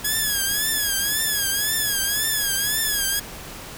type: tone with vibrato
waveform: 5% pulse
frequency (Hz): 1675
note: G#6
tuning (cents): +14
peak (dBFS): -10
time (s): 0.04-3.2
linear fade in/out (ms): 10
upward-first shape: triangle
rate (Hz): 1.9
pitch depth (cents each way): 120
effects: pink hiss -37 dBFS RMS until 3.77 s